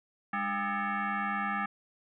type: tone with frequency modulation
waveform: sine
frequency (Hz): 203.8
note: G#3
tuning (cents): -32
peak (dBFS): -29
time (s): 0.33-1.66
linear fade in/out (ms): 5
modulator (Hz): 502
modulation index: 3.6
effects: none